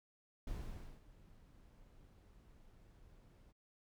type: noise with ADSR envelope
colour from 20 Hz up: brown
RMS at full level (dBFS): -44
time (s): 0.47-3.53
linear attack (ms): 4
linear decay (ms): 530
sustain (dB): -18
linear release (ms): 27
effects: none